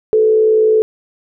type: tone with frequency modulation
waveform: sine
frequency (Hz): 435.8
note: A4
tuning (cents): -17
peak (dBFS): -8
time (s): 0.13-0.82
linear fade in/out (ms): 0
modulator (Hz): 59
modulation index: 0.39
effects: none